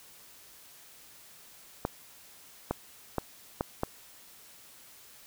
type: clicks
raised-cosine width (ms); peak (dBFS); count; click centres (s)
1; -14; 5; 1.851 / 2.71 / 3.183 / 3.609 / 3.834
effects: white hiss -54 dBFS RMS until 5.26 s